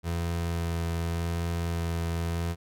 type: tone with vibrato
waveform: 30% pulse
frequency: 84.3 Hz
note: E2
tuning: 39 cents sharp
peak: -25 dBFS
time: 0.03-2.56 s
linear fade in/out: 50 ms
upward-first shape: sine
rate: 0.87 Hz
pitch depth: 11 cents each way
effects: none